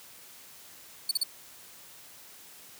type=tone bursts; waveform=sawtooth; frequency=4483 Hz; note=C#8; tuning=19 cents sharp; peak=-21 dBFS; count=3; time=1.09-1.235 s; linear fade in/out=5 ms; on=23 ms; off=38 ms; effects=white hiss -51 dBFS RMS until 2.79 s + high-pass 60 Hz 12 dB/octave